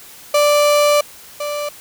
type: tone pair in turn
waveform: 35% pulse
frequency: 587.3 / 587.3 Hz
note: D5 / D5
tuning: 0 / 0 cents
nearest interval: unison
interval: 0 cents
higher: neither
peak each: -9 / -19 dBFS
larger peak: first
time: 0.34-1.01 / 1.4-1.69 s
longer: first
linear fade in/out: 5 ms
effects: white hiss -40 dBFS RMS until 1.8 s